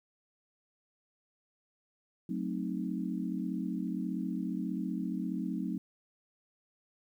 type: chord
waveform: sine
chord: F# diminished seventh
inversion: none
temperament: equal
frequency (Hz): 185 / 220 / 261.6 / 311.1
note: F#3 / A3 / C4 / Eb4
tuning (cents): 0 / 0 / 0 / 0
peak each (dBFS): -36 / -38 / -38 / -39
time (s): 2.29-5.78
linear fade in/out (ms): 5
effects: 11-bit